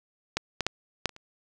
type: clicks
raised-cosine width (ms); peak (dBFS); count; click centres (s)
0.2; -9 / -10 / -8 / -7 / -29 / -29; 6; 0.37 / 0.607 / 0.666 / 1.057 / 1.093 / 1.164
effects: none